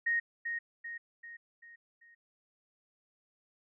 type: tone with echo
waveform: sine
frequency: 1864.7 Hz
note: A#6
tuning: in tune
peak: -27 dBFS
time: 0.06-0.2 s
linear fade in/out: 10 ms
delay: 390 ms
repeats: 5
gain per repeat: -6 dB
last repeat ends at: 2.15 s
effects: none